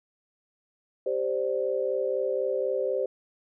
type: chord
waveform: sine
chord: G suspended fourth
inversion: none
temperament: equal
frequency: 392 / 523.3 / 587.3 Hz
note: G4 / C5 / D5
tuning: 0 / 0 / 0 cents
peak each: -30 / -27 / -32 dBFS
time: 1.06-3.06 s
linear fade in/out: 5 ms
effects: none